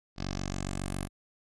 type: tone with low-pass filter sweep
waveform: 10% pulse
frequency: 47.22 Hz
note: F#1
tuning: 36 cents sharp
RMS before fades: -35 dBFS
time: 0.16-1.09 s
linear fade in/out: 50 ms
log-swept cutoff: 4900 to 11000 Hz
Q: 3.3
effects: none